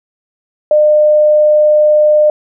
sine tone, 604 Hz, D5, 48 cents sharp, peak -5 dBFS, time 0.71-2.3 s, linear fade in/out 2 ms, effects none

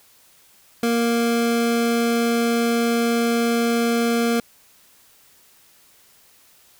square tone pair together, 234.2 / 466.2 Hz, A#3 / A#4, +8 / 0 cents, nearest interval octave, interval 1192 cents, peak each -20 / -23 dBFS, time 0.83-4.4 s, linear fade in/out 2 ms, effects white hiss -54 dBFS RMS until 6.79 s

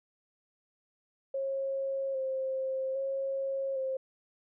sine tone with vibrato, 535 Hz, C5, 38 cents sharp, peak -30 dBFS, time 1.34-3.97 s, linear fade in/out 5 ms, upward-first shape square, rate 0.62 Hz, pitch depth 22 cents each way, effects none

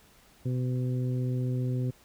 harmonic tone, 126.4 Hz, B2, 41 cents sharp, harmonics 1 / 2 / 3 / 4, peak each -27 / -35 / -40 / -44 dBFS, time 0.45-1.91 s, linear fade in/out 10 ms, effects pink hiss -59 dBFS RMS until 2.04 s

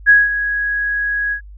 sine tone with ADSR envelope, 1661.2 Hz, G#6, in tune, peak -4 dBFS, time 0.06-1.41 s, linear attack 35 ms, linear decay 190 ms, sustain -12 dB, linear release 91 ms, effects added 50 Hz sine -34 dBFS peak until 1.57 s

